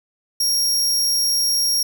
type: tone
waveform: sawtooth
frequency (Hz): 5588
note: F8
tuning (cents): 0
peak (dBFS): -14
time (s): 0.4-1.83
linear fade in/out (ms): 5
effects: none